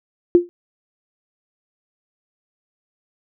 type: tone with exponential decay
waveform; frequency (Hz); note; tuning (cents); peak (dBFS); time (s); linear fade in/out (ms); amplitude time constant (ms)
sine; 349.2; F4; 0; -4; 0.35-0.49; 0; 29
effects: none